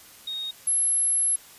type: tone pair in turn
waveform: sine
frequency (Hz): 3731 / 11039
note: A#7 / F9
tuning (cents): +1 / -21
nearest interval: octave + perfect fifth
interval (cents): 1878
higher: second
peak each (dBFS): -29 / -20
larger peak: second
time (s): 0.27-0.51 / 0.67-1.36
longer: second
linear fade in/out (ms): 5
effects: white hiss -49 dBFS RMS until 1.58 s + resampled to 32000 Hz